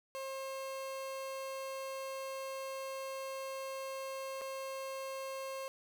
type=tone with dropouts; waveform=30% pulse; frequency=535 Hz; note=C5; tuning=38 cents sharp; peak=-37 dBFS; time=0.15-5.68 s; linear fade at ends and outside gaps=0 ms; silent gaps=4.412-4.417 s; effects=none